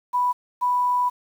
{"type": "tone pair in turn", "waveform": "sine", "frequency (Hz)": [987, 987], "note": ["B5", "B5"], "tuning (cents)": [-1, -1], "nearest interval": "unison", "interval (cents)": 0, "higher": "neither", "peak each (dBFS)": -18, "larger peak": "neither", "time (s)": [[0.13, 0.33], [0.61, 1.1]], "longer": "second", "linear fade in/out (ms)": 20, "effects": ["8-bit"]}